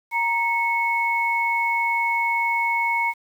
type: tone pair together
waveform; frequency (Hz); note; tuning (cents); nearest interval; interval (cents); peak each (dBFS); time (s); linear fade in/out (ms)
sine; 935.5 / 2200; A#5 / C#7; +6 / -14; octave + minor third; 1480; -22; 0.11-3.14; 50
effects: 8-bit